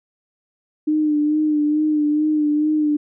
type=tone with vibrato; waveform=sine; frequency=302.1 Hz; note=D4; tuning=49 cents sharp; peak=-15 dBFS; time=0.87-2.97 s; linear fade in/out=10 ms; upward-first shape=sine; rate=2.3 Hz; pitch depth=33 cents each way; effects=none